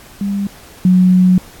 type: tone pair in turn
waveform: sine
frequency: 200 / 183.29 Hz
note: G3 / F#3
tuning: +35 / -16 cents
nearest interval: major second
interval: 151 cents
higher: first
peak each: -15 / -6 dBFS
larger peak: second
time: 0.21-0.47 / 0.85-1.38 s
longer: second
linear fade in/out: 2 ms
effects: pink hiss -40 dBFS RMS until 1.6 s + AAC 64 kbps